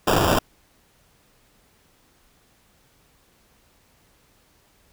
white noise with sample-and-hold, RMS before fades -19 dBFS, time 0.07-0.39 s, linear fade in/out 5 ms, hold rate 2100 Hz, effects pink hiss -60 dBFS RMS until 4.92 s

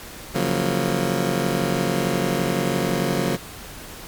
20% pulse chord, Gb major seventh, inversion second, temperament just, 138.75 / 173.43 / 185 / 231.2 Hz, Db3 / F3 / Gb3 / Bb3, +2 / -12 / 0 / -14 cents, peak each -21 dBFS, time 0.34-3.37 s, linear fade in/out 20 ms, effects pink hiss -38 dBFS RMS until 4.07 s + MP3 96 kbps

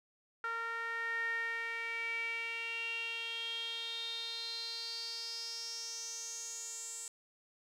sawtooth tone with band-pass filter sweep, 460 Hz, A#4, 23 cents flat, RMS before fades -40 dBFS, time 0.44-7.08 s, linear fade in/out 2 ms, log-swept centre 1500 to 7700 Hz, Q 7.9, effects none

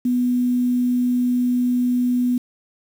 sine tone with quantisation, 246.9 Hz, B3, in tune, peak -16 dBFS, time 0.05-2.38 s, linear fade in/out 5 ms, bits 7, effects none

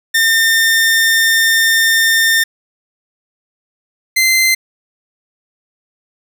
sawtooth tone pair in turn, 1810 / 2073 Hz, A6 / C7, +48 / -17 cents, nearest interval major second, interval 235 cents, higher second, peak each -6 dBFS, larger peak neither, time 0.14-2.44 / 4.16-4.55 s, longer first, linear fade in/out 10 ms, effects none

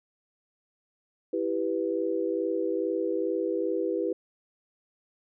sine chord, E minor, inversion none, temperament equal, 329.6 / 392 / 493.9 Hz, E4 / G4 / B4, 0 / 0 / 0 cents, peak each -30 dBFS, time 1.33-4.13 s, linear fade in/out 5 ms, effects none

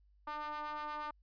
square ring-modulated tone, 150.6 Hz, D3, 44 cents sharp, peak -37 dBFS, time 0.27-1.11 s, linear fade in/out 5 ms, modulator 1050 Hz, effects added 50 Hz sine -64 dBFS peak until 1.22 s + resampled to 11025 Hz

